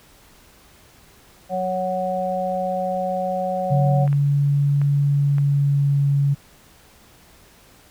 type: harmonic tone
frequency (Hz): 185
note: F#3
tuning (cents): 0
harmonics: 1 / 3 / 4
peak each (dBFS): -29 / -24 / -24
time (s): 1.49-4.08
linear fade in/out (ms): 50
type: tone with pitch glide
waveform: sine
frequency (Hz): 142.3 to 140.91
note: C#3 to C#3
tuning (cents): +46 to +29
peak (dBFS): -15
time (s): 3.7-6.35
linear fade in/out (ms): 20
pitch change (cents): -17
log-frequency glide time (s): 5.09-6.08
type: clicks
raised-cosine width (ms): 0.5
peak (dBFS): -22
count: 4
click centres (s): 4.077 / 4.129 / 4.816 / 5.383
effects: pink hiss -51 dBFS RMS until 7.9 s